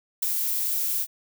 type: noise with ADSR envelope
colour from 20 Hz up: violet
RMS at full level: -21 dBFS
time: 0.22-1.07 s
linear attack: 11 ms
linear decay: 3 ms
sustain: -5 dB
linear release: 57 ms
effects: none